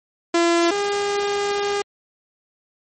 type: tone pair in turn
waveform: sawtooth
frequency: 340 / 405.5 Hz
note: F4 / G#4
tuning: -46 / -41 cents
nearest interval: minor third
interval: 305 cents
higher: second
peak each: -11 / -16 dBFS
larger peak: first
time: 0.34-0.71 / 0.71-1.82 s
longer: second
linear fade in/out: 5 ms
effects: MP3 32 kbps